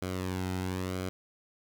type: tone with flanger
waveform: sawtooth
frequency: 92.5 Hz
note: F#2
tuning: in tune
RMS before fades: -34 dBFS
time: 0.02-1.09 s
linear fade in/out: 0 ms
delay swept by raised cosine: 1.1 to 1.78 ms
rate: 1 Hz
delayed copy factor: -0.6
effects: none